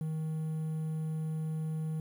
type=tone with quantisation; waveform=triangle; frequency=157.6 Hz; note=D#3; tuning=23 cents sharp; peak=-30 dBFS; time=0.01-2 s; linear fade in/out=2 ms; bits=10; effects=none